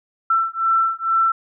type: beating tone pair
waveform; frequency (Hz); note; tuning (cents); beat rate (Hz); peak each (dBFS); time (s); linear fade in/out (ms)
sine; 1338 / 1340.2; E6 / E6; +25 / +28; 2.2; -19; 0.3-1.32; 5
effects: none